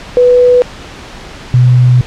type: tone pair in turn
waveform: sine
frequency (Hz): 493.9 / 124.48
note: B4 / B2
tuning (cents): 0 / +14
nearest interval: 2 octaves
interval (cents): 2386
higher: first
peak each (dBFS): -3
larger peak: neither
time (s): 0.17-0.62 / 1.54-2.01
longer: second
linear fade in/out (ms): 0
effects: pink hiss -29 dBFS RMS until 2.06 s + low-pass 5000 Hz 12 dB/octave